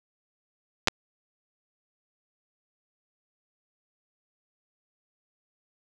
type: clicks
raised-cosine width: 0.2 ms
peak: -3 dBFS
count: 2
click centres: 0.874 / 0.883 s
effects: none